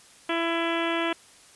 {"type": "harmonic tone", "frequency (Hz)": 334, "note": "E4", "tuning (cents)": 23, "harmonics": [1, 2, 3, 4, 5, 6, 7, 8, 9, 10], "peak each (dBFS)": [-28, -31, -33, -34, -35, -36, -36, -37, -38, -38], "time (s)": [0.29, 1.13], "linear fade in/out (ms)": 5, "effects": ["white hiss -53 dBFS RMS until 1.55 s", "resampled to 24000 Hz"]}